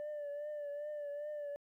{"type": "tone with vibrato", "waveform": "sine", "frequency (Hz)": 587.3, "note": "D5", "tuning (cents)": 0, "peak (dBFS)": -37, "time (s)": [0, 1.56], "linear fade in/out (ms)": 0, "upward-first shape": "triangle", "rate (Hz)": 2.5, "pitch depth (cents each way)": 50, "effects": ["tanh soft clip ceiling -38 dBFS", "13-bit"]}